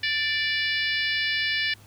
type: harmonic tone with a mistuned harmonic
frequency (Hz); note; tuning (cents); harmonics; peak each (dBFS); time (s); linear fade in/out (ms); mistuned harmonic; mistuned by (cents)
583; D5; -13; 3 / 4 / 5 / 6 / 7 / 8 / 9; -27 / -29 / -31 / -33 / -34 / -35 / -36; 0.03-1.74; 5; 3; +17
effects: added 102 Hz sine -51 dBFS peak until 1.86 s + pink hiss -54 dBFS RMS until 1.86 s